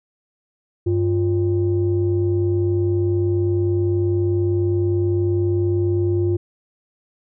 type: tone pair together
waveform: sine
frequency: 98 / 349.2 Hz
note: G2 / F4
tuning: 0 / 0 cents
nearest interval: octave + minor seventh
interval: 2200 cents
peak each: -18 dBFS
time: 0.86-6.37 s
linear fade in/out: 10 ms
effects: tanh soft clip ceiling -10 dBFS